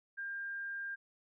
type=tone; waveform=sine; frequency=1600 Hz; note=G6; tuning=35 cents sharp; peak=-38 dBFS; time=0.17-0.96 s; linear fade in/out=20 ms; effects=none